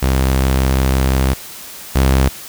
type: tone pair in turn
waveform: sawtooth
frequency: 65.9 / 66.28 Hz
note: C2 / C2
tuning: +13 / +23 cents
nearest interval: unison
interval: 10 cents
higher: second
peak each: -8 / -6 dBFS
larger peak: second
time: 0.02-1.34 / 1.95-2.29 s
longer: first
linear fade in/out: 10 ms
effects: white hiss -33 dBFS RMS until 2.48 s